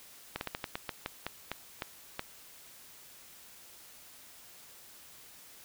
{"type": "slowing click train", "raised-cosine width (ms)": 0.3, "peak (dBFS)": -18, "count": 12, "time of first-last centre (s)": [0.36, 2.194], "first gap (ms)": 51, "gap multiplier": 1.22, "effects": ["white hiss -54 dBFS RMS until 5.64 s"]}